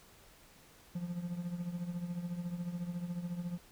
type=tone with tremolo; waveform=triangle; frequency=174.61 Hz; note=F3; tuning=in tune; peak=-31 dBFS; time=0.95-3.58 s; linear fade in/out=5 ms; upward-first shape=triangle; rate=14 Hz; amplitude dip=75%; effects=pink hiss -60 dBFS RMS until 3.71 s